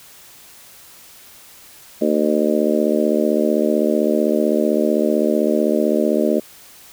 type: harmonic tone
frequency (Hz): 75.7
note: D#2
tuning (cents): -47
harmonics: 3 / 4 / 5 / 6 / 7 / 8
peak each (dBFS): -20 / -21 / -21 / -24 / -24 / -21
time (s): 2.01-6.4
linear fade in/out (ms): 10
effects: white hiss -44 dBFS RMS until 6.92 s